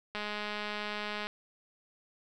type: click train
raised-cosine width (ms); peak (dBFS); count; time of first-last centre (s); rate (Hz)
0.3; -21; 235; 0.15-1.27; 209
effects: none